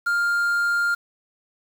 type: tone with quantisation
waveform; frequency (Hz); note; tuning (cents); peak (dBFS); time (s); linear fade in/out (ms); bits
triangle; 1402; F6; +6; -17; 0.06-0.95; 10; 7
effects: none